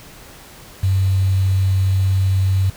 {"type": "tone with quantisation", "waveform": "sine", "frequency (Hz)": 95.4, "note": "G2", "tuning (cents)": -47, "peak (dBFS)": -13, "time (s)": [0.83, 2.7], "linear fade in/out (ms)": 5, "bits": 6, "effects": ["pink hiss -41 dBFS RMS until 2.76 s"]}